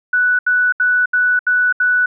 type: tone bursts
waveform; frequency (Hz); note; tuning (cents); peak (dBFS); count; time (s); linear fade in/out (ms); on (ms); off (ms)
sine; 1482; F#6; +2; -11; 6; 0.13-2.06; 5; 260; 74
effects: none